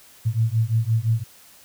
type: beating tone pair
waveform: sine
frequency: 110 / 115.8 Hz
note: A2 / A#2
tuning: 0 / -11 cents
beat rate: 5.8 Hz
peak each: -21 dBFS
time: 0.25-1.24 s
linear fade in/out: 20 ms
effects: white hiss -50 dBFS RMS until 1.64 s